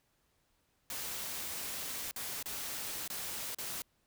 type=noise with dropouts; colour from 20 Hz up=white; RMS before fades=-40 dBFS; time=0.9-3.82 s; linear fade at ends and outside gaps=1 ms; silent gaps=2.111-2.161 / 2.427-2.458 / 3.077-3.101 / 3.547-3.585 s; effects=pink hiss -75 dBFS RMS until 4.06 s